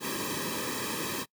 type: noise with comb filter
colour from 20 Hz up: pink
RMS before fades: -33 dBFS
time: 0-1.26 s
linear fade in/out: 50 ms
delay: 1.4 ms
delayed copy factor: -0.85
effects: noise-tail reverb RT60 0.1 s tail -24 dB re dry + high-pass 150 Hz 12 dB/octave